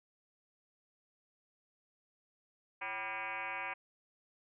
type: tone with frequency modulation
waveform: sine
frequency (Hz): 1617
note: G#6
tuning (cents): -47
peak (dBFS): -37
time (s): 2.81-3.74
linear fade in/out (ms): 10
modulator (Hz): 213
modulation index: 4.3
effects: none